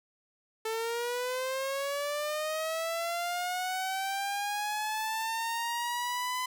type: linear sweep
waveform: sawtooth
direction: up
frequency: 440 to 1014 Hz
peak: -27 dBFS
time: 0.65-6.46 s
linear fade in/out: 5 ms
effects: none